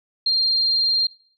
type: tone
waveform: sine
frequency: 4193 Hz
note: C8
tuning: 3 cents sharp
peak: -16 dBFS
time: 0.26-1.07 s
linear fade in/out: 5 ms
effects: noise-tail reverb RT60 0.5 s tail -18 dB re dry